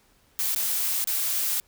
blue noise with dropouts, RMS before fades -26 dBFS, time 0.39-1.6 s, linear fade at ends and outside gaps 0 ms, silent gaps 0.548-0.56 / 1.042-1.073 s, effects pink hiss -62 dBFS RMS until 1.67 s

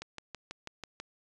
click train, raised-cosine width 0.2 ms, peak -23 dBFS, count 7, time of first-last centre 0.02-1 s, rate 6.12 Hz, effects resampled to 22050 Hz

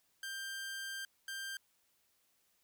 sawtooth tone bursts at uneven times, 1575 Hz, G6, 8 cents sharp, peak -37 dBFS, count 2, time 0.23-1.05 / 1.28-1.57 s, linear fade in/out 2 ms, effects white hiss -75 dBFS RMS until 2.63 s

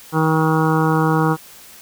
harmonic tone, 158.6 Hz, D#3, 33 cents sharp, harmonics 1 / 2 / 3 / 5 / 6 / 7 / 8 / 9, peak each -17 / -20 / -22 / -24 / -25 / -25 / -26 / -27 dBFS, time 0.12-1.37 s, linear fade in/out 50 ms, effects white hiss -42 dBFS RMS until 1.81 s

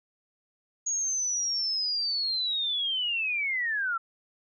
sine linear sweep, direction down, 6690 to 1318.5 Hz, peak -26 dBFS, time 0.86-3.98 s, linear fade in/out 10 ms, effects none

